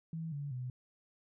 sine tone with pitch steps, 162.6 / 143.2 / 126.11 Hz, E3 / D3 / B2, -23 / -43 / +37 cents, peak -37 dBFS, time 0.13-0.7 s, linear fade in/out 2 ms, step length 190 ms, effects none

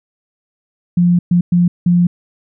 sine tone bursts at uneven times, 175.3 Hz, F3, 7 cents sharp, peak -8 dBFS, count 4, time 0.97-1.19 / 1.31-1.41 / 1.52-1.68 / 1.86-2.07 s, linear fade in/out 5 ms, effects none

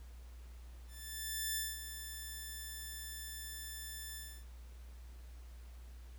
5% pulse tone with ADSR envelope, 1760 Hz, A6, in tune, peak -24 dBFS, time 0.87-4.45 s, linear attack 690 ms, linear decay 210 ms, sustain -10 dB, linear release 290 ms, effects added 60 Hz sine -49 dBFS peak until 6.18 s + pink hiss -65 dBFS RMS until 6.18 s

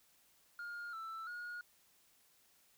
sine tone with pitch steps, 1416 / 1326 / 1439 Hz, F6 / E6 / F#6, +23 / +10 / -49 cents, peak -40 dBFS, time 0.59-1.61 s, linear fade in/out 2 ms, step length 340 ms, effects tanh soft clip ceiling -42 dBFS + white hiss -70 dBFS RMS until 2.77 s

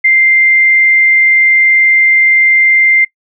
sine tone, 2093 Hz, C7, in tune, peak -5 dBFS, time 0.04-3.05 s, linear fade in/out 10 ms, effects noise-tail reverb RT60 0.1 s tail -21 dB re dry

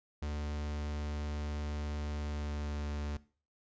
45% pulse tone with pitch glide, 74.3 to 73.62 Hz, D2 to D2, +21 to +5 cents, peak -35 dBFS, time 0.22-3.17 s, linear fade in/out 5 ms, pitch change -16 cents, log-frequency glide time 2.14-2.85 s, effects noise-tail reverb RT60 0.4 s tail -19 dB re dry + resampled to 16000 Hz

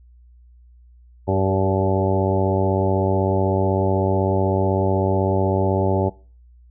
harmonic tone with a mistuned harmonic, 96 Hz, G2, 36 cents flat, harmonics 1 / 2 / 3 / 4 / 5 / 6 / 7 / 8 / 9, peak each -21 / -26 / -27 / -23 / -29 / -25 / -30 / -31 / -28 dBFS, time 1.27-6.1 s, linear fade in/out 20 ms, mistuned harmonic 5, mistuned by -22 cents, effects noise-tail reverb RT60 0.4 s tail -22 dB re dry + added 60 Hz sine -46 dBFS peak until 6.7 s

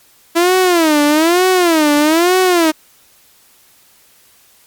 sawtooth tone with vibrato, 330.3 Hz, E4, 4 cents sharp, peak -5 dBFS, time 0.35-2.72 s, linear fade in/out 20 ms, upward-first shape sine, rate 1.1 Hz, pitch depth 210 cents each way, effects white hiss -49 dBFS RMS until 4.66 s + MP3 96 kbps

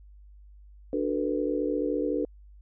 sine chord, B minor seventh, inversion first, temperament just, 296.3 / 370.4 / 444.5 / 493.9 Hz, D4 / F#4 / A4 / B4, +15 / +2 / +18 / 0 cents, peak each -29 / -33 / -31 / -31 dBFS, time 0.93-2.25 s, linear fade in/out 2 ms, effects added 50 Hz sine -48 dBFS peak until 2.61 s

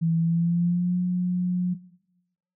sine tone with pitch glide, 164.81 to 179.73 Hz, E3 to F3, 0 to +50 cents, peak -20 dBFS, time 0.01-1.75 s, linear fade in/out 20 ms, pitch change +150 cents, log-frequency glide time 0.18-0.96 s, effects noise-tail reverb RT60 0.9 s tail -19 dB re dry

